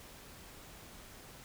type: silence
effects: pink hiss -53 dBFS RMS until 1.44 s